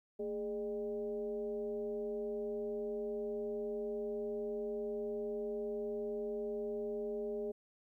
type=tone with frequency modulation; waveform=sine; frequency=415.3 Hz; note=G#4; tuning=in tune; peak=-36 dBFS; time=0.19-7.52 s; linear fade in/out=10 ms; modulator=190 Hz; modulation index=0.71; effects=13-bit